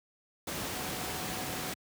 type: tone in noise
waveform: sine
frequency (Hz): 740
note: F#5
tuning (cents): 0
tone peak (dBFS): -46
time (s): 0.75-1.72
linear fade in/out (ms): 5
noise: pink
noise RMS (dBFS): -36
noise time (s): 0.47-1.74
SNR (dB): -13
effects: high-pass 100 Hz 12 dB/octave